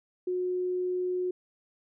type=tone; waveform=sine; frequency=363.4 Hz; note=F#4; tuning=31 cents flat; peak=-27 dBFS; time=0.27-1.31 s; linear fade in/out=5 ms; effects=none